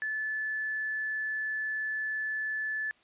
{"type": "tone", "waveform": "sine", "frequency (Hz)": 1737, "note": "A6", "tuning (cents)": -23, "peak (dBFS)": -30, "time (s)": [0.02, 2.91], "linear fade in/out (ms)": 0, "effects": ["white hiss -64 dBFS RMS until 3.03 s", "resampled to 8000 Hz"]}